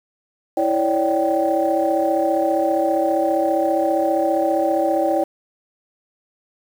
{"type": "tone cluster", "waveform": "sine", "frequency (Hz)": [328.5, 555, 590, 776], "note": ["E4", "C#5", "D5", "G5"], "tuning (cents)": [-6, 2, 8, -18], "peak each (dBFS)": -21, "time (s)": [0.57, 5.24], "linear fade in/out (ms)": 5, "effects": ["tanh soft clip ceiling -7 dBFS", "7-bit"]}